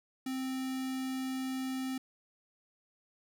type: tone with notch filter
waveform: square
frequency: 261.6 Hz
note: C4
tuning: in tune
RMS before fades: -36 dBFS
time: 0.26-1.98 s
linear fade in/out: 5 ms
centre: 980 Hz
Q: 1.5
effects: none